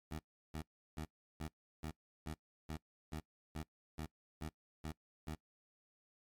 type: tone bursts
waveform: 15% pulse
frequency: 77.78 Hz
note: D#2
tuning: in tune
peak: -35 dBFS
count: 13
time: 0.11-5.35 s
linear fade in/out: 5 ms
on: 80 ms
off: 350 ms
effects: noise-tail reverb RT60 0.1 s tail -21 dB re dry + MP3 96 kbps